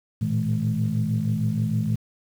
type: tone cluster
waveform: sine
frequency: 111 / 117.4 / 160.6 / 213.1 Hz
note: A2 / A#2 / E3 / G#3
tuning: +16 / +13 / -45 / +45 cents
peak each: -26 dBFS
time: 0.21-1.96 s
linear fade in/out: 10 ms
effects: tanh soft clip ceiling -13 dBFS + 8-bit